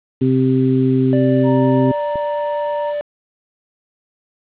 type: harmonic tone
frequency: 130.5 Hz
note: C3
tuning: 4 cents flat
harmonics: 1 / 2 / 3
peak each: -17 / -14 / -19 dBFS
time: 0.21-1.92 s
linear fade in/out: 10 ms
type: tone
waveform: triangle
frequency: 587.3 Hz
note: D5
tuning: in tune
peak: -17 dBFS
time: 1.13-3.01 s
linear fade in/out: 0 ms
type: tone with vibrato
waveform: sine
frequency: 934 Hz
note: A#5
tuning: 3 cents sharp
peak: -23 dBFS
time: 1.43-2.94 s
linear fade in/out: 50 ms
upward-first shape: triangle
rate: 9.6 Hz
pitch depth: 12 cents each way
type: click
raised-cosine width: 3 ms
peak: -17 dBFS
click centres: 2.157 s
effects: resampled to 8000 Hz + 7-bit